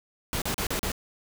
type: noise bursts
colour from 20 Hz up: pink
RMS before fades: -29 dBFS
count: 5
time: 0.33-0.918 s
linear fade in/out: 0 ms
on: 88 ms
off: 37 ms
effects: none